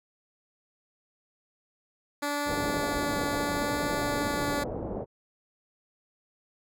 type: tone with vibrato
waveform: 10% pulse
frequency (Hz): 289.1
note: D4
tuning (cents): -27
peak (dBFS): -20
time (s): 2.22-4.64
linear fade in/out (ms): 10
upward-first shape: triangle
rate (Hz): 0.76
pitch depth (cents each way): 9
type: low-pass noise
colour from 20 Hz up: white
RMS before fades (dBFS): -34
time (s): 2.45-5.06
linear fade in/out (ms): 50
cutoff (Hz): 630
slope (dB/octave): 24
effects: none